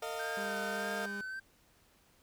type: chord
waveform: 30% pulse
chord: Bb suspended fourth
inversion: none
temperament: equal with one note detuned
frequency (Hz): 454.2 / 622.3 / 698.5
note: Bb4 / Eb5 / F5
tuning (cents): -45 / 0 / 0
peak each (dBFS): -39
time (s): 0.02-1.06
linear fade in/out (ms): 5
type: tone with vibrato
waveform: triangle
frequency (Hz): 1559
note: G6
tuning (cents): -10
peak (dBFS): -37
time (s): 0.19-1.4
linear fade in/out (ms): 10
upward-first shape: sine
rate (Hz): 1.7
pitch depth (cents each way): 46
type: tone with pitch glide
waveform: 30% pulse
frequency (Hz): 201.2 to 202.4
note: G3 to G#3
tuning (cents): +45 to -44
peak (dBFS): -39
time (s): 0.37-1.21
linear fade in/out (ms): 2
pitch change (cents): +11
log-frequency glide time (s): 0.61-0.92
effects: pink hiss -67 dBFS RMS until 2.22 s